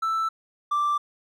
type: tone pair in turn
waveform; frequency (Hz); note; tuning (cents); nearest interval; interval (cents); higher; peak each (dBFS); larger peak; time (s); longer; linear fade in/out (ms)
triangle; 1323 / 1174.5; E6 / D6; +6 / 0; major second; 206; first; -20 / -18; second; 0.02-0.29 / 0.71-0.98; neither; 10
effects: tanh soft clip ceiling -16 dBFS